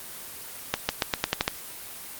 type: accelerating click train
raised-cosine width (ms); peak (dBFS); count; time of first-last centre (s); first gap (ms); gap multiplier
0.2; -4; 8; 0.74-1.479; 150; 0.88
effects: white hiss -40 dBFS RMS until 2.19 s + Opus 24 kbps